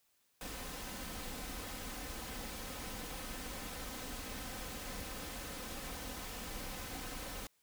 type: noise with comb filter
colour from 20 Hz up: pink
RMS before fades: -44 dBFS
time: 0.41-7.47 s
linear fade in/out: 2 ms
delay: 3.9 ms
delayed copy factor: +0.5
effects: white hiss -75 dBFS RMS until 7.62 s